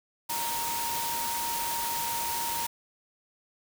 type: tone in noise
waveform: sine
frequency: 932.3 Hz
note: A#5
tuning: in tune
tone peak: -32 dBFS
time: 0.29-2.67 s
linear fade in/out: 10 ms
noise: white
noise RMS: -33 dBFS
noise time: 0.29-2.67 s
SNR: -2 dB
effects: none